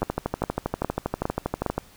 two click trains, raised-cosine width 1 ms, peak -10 / -10 dBFS, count 23 / 5, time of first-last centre 0.02-1.78 / 0.03-1.663 s, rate 12.5 / 2.45 Hz, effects pink hiss -52 dBFS RMS until 1.96 s

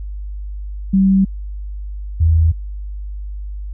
sine tone pair in turn, 192.6 / 80.98 Hz, G3 / E2, -30 / -30 cents, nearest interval octave + minor third, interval 1500 cents, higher first, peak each -9 dBFS, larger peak neither, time 0.93-1.25 / 2.2-2.52 s, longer neither, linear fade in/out 10 ms, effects added 50 Hz sine -24 dBFS peak until 3.73 s

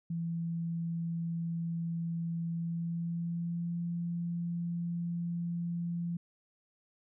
sine tone with pitch glide, 167.4 to 171.31 Hz, E3 to F3, +27 to -33 cents, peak -32 dBFS, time 0.1-6.17 s, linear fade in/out 5 ms, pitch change +40 cents, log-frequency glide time 2.51-3.78 s, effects none

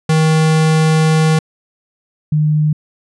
square / sine tone pair in turn, 157.9 / 152.21 Hz, D#3 / D#3, +26 / -38 cents, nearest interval minor second, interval 64 cents, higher first, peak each -10 dBFS, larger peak neither, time 0.09-1.39 / 2.32-2.73 s, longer first, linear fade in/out 5 ms, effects resampled to 24000 Hz

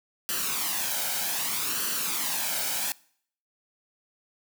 white noise with flanger, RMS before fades -29 dBFS, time 0.29-2.92 s, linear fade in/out 0 ms, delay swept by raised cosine 0.67 to 1.33 ms, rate 0.64 Hz, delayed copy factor +0.6, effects noise-tail reverb RT60 0.6 s tail -23 dB re dry + high-pass 200 Hz 12 dB/octave

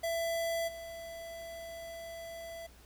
square tone with level steps, 667 Hz, E5, 20 cents sharp, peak -32 / -43 dBFS, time 0.03-2.67 s, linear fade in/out 10 ms, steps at 0.67 s, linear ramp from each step 20 ms, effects added 60 Hz sine -58 dBFS peak until 2.85 s + pink hiss -60 dBFS RMS until 2.85 s

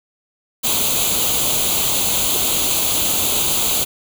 white noise with comb filter, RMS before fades -18 dBFS, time 0.63-3.85 s, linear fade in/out 20 ms, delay 0.28 ms, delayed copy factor +0.75, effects none

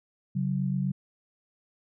sine tone pair together, 138.59 / 186.73 Hz, C#3 / F#3, 0 / +16 cents, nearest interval perfect fourth, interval 516 cents, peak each -28 dBFS, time 0.35-0.92 s, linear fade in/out 10 ms, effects none

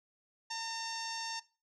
sawtooth tone with low-pass filter, 908 Hz, A#5, 46 cents flat, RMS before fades -39 dBFS, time 0.5-1.4 s, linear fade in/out 10 ms, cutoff 5800 Hz, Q 7, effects noise-tail reverb RT60 0.3 s tail -18 dB re dry

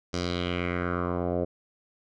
10% pulse tone with low-pass filter sweep, 88.3 Hz, F2, 20 cents sharp, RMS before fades -29 dBFS, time 0.13-1.45 s, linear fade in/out 10 ms, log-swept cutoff 5700 to 560 Hz, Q 3, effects none

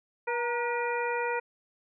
harmonic tone with a mistuned harmonic, 481.5 Hz, B4, 44 cents flat, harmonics 1 / 2 / 3 / 4 / 5, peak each -31 / -32 / -36 / -38 / -37 dBFS, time 0.27-1.4 s, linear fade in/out 10 ms, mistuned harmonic 2, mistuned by -51 cents, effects none

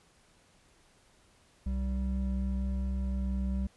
triangle tone pair together, 64.37 / 193.9 Hz, C2 / G3, -28 / -19 cents, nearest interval octave + perfect fifth, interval 1909 cents, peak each -28 / -33 dBFS, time 1.66-3.67 s, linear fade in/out 5 ms, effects pink hiss -64 dBFS RMS until 3.76 s + resampled to 24000 Hz

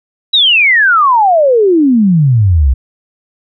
sine exponential sweep, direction down, 3951 to 60.9 Hz, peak -5 dBFS, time 0.33-2.74 s, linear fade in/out 10 ms, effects none

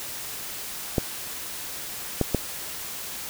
clicks, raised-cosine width 2 ms, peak -7 dBFS, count 3, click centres 0.982 / 2.213 / 2.347 s, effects white hiss -35 dBFS RMS until 3.29 s

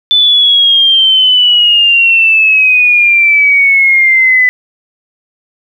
sine exponential sweep, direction down, 3520 to 1994 Hz, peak -4 dBFS, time 0.11-4.49 s, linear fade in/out 0 ms, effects 7-bit

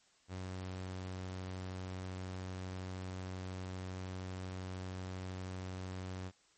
sawtooth tone, 92.8 Hz, F#2, 6 cents sharp, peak -37 dBFS, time 0.28-6.32 s, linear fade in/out 50 ms, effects white hiss -69 dBFS RMS until 6.57 s + MP3 32 kbps

